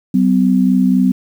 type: tone pair together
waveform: sine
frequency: 189.85 / 253.8 Hz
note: F#3 / B3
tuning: +45 / +47 cents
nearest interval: perfect fourth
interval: 502 cents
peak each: -12 dBFS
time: 0.14-1.12 s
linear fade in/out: 5 ms
effects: 7-bit